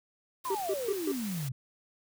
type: noise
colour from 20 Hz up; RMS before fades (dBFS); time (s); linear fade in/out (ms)
white; -43; 0.44-1.49; 10
type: exponential sweep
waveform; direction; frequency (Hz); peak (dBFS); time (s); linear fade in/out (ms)
sine; down; 1069 to 124; -32; 0.45-1.52; 5
type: tone bursts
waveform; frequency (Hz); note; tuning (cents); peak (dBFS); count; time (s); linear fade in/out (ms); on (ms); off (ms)
triangle; 390; G4; -9; -26; 4; 0.5-1.12; 5; 50; 140
effects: none